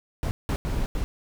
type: noise bursts at uneven times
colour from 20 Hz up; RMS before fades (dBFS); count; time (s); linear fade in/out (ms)
brown; -26; 4; 0.23-0.31 / 0.49-0.56 / 0.65-0.86 / 0.95-1.04; 0
effects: none